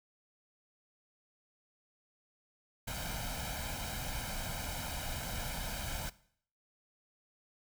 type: noise with comb filter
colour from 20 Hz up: pink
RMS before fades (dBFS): -39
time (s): 2.87-6.1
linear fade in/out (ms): 10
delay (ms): 1.3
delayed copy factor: +0.75
effects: noise-tail reverb RT60 0.6 s tail -19 dB re dry